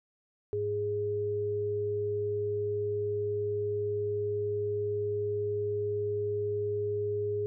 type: tone pair together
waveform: sine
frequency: 103.83 / 414.3 Hz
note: G#2 / G#4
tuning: 0 / -4 cents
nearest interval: 2 octaves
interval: 2396 cents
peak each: -37 / -29 dBFS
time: 0.53-7.46 s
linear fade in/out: 0 ms
effects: none